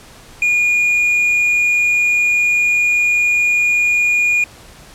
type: tone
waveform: triangle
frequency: 2435 Hz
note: D#7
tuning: 38 cents flat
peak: -10 dBFS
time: 0.42-4.44 s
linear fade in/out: 2 ms
effects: pink hiss -41 dBFS RMS until 4.94 s + low-pass 11000 Hz 12 dB/octave